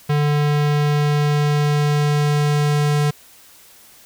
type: tone with low-pass filter sweep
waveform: square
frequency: 147.4 Hz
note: D3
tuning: 7 cents sharp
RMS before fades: -17 dBFS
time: 0.09-3.11 s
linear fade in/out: 10 ms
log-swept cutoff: 3900 to 10000 Hz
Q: 0.74
effects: white hiss -47 dBFS RMS until 4.05 s